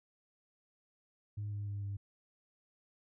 sine tone with pitch steps, 103.83 / 102.52 / 101.22 / 99.95 Hz, G#2 / G#2 / G#2 / G2, 0 / -22 / -44 / +34 cents, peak -35 dBFS, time 1.37-1.97 s, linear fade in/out 10 ms, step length 150 ms, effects tanh soft clip ceiling -34 dBFS

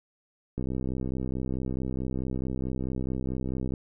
click train, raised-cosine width 3 ms, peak -19 dBFS, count 205, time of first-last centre 0.58-3.738 s, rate 64.6 Hz, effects none

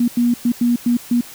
sine tone bursts at uneven times, 240 Hz, B3, 49 cents flat, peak -12 dBFS, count 6, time 0-0.08 / 0.17-0.34 / 0.45-0.52 / 0.61-0.76 / 0.86-0.97 / 1.11-1.21 s, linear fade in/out 5 ms, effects white hiss -38 dBFS RMS until 1.34 s

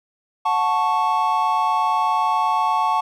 triangle chord, F# minor, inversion none, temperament equal with one note detuned, 731.9 / 880 / 1108.7 Hz, F#5 / A5 / C#6, -19 / 0 / 0 cents, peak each -22 / -18 / -19 dBFS, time 0.45-3.01 s, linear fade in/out 10 ms, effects none

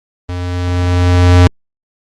square tone with level ramp, 89.1 Hz, F2, 35 cents sharp, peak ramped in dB -19 to -3 dBFS, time 0.29-1.47 s, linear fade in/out 0 ms, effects low-pass 6000 Hz 12 dB/octave + Opus 32 kbps

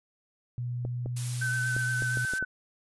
sine tone with pitch glide, 122 to 123.13 Hz, B2 to B2, -21 to -5 cents, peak -30 dBFS, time 0.58-2.25 s, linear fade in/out 0 ms, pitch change +16 cents, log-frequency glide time 0.7-1.75 s
clicks, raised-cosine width 2 ms, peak -24 dBFS, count 7, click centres 0.851 / 1.06 / 1.765 / 2.022 / 2.172 / 2.336 / 2.426 s
blue noise, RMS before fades -36 dBFS, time 1.16-2.39 s, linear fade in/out 10 ms
sine tone with vibrato, 1525 Hz, G6, 48 cents flat, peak -28 dBFS, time 1.41-2.45 s, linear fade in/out 10 ms, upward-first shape triangle, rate 8.5 Hz, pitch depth 28 cents each way
effects resampled to 24000 Hz

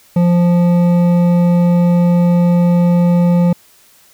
triangle tone with hard clipping, 174.61 Hz, F3, in tune, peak -10 dBFS, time 0.16-3.53 s, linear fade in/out 5 ms, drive 13 dB, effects white hiss -48 dBFS RMS until 4.13 s

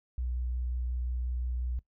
sine tone with vibrato, 61.5 Hz, B1, 7 cents flat, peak -30 dBFS, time 0.18-1.79 s, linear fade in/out 0 ms, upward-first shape square, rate 5.6 Hz, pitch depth 8 cents each way, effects noise-tail reverb RT60 0.1 s tail -18 dB re dry

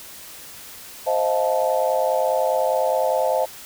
sine chord, F dominant seventh, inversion second, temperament just, 523.8 / 628.6 / 698.5 / 873.1 Hz, C5 / Eb5 / F5 / A5, +2 / +18 / 0 / -14 cents, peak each -22 / -22 / -25 / -25 dBFS, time 1.06-3.46 s, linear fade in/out 20 ms, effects white hiss -40 dBFS RMS until 3.65 s

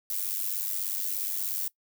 violet noise with amplitude modulation, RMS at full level -28 dBFS, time 0.1-1.68 s, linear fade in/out 2 ms, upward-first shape sine, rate 96.7 Hz, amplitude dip 70%, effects noise-tail reverb RT60 0.1 s tail -21 dB re dry

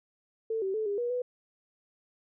sine tone with pitch steps, 446.7 / 384.2 / 435.5 / 405.2 / 481.2 / 495.3 Hz, A4 / G4 / A4 / G#4 / B4 / B4, +26 / -35 / -18 / -43 / -45 / +5 cents, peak -28 dBFS, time 0.5-1.22 s, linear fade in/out 5 ms, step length 120 ms, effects none

